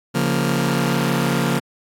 sawtooth chord, Bb minor, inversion first, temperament just, 139.85 / 174.81 / 233.1 Hz, Db3 / F3 / Bb3, +16 / +2 / 0 cents, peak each -18 dBFS, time 0.14-1.6 s, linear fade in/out 20 ms, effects AAC 48 kbps

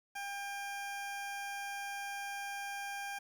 20% pulse tone, 800 Hz, G5, 35 cents sharp, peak -34 dBFS, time 0.15-3.19 s, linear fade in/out 10 ms, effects 10-bit

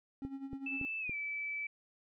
triangle tone with tremolo, 272 Hz, C#4, 33 cents flat, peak -36 dBFS, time 0.22-0.85 s, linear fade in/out 0 ms, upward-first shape sine, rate 10 Hz, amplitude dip 70%
click train, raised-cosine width 3 ms, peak -31 dBFS, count 4, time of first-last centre 0.25-1.095 s, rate 3.55 Hz
sine tone with pitch glide, 2636 to 2308 Hz, E7 to D7, -1 to -31 cents, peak -36 dBFS, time 0.66-1.67 s, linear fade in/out 5 ms, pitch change -230 cents, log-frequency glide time 1-1.15 s
effects none

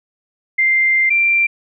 sine tone pair in turn, 2093 / 2362 Hz, C7 / D7, 0 / +9 cents, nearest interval major second, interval 209 cents, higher second, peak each -11 dBFS, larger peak neither, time 0.58-1.1 / 1.1-1.47 s, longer first, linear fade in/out 10 ms, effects none

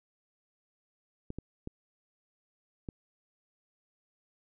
clicks, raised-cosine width 3 ms, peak -25 dBFS, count 4, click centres 1.304 / 1.386 / 1.674 / 2.888 s, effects none

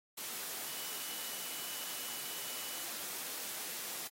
sine tone in noise, 2960 Hz, F#7, in tune, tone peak -51 dBFS, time 0.66-2.84 s, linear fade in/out 10 ms, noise white, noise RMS -42 dBFS, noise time 0.17-4.08 s, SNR -12 dB, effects high-pass 200 Hz 12 dB/octave + AAC 48 kbps

